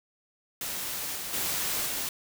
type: noise with level steps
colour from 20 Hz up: white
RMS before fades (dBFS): -34 / -36 / -30 / -32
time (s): 0.61-2.09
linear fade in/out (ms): 2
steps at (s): 1.15 / 1.33 / 1.86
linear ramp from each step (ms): 10
effects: none